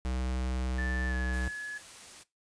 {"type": "tone", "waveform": "square", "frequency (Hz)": 63.5, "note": "B1", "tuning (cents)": 49, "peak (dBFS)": -31, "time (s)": [0.05, 1.48], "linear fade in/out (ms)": 0}
{"type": "tone with pitch glide", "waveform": "sine", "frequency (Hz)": [1760, 1700], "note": ["A6", "G#6"], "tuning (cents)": [0, 40], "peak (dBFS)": -35, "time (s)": [0.78, 1.78], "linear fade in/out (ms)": 5, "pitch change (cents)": -60, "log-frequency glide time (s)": [1.08, 1.15]}
{"type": "noise", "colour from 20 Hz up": "white", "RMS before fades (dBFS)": -49, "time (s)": [1.32, 2.24], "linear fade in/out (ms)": 20}
{"effects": ["noise-tail reverb RT60 0.2 s tail -18 dB re dry", "resampled to 22050 Hz"]}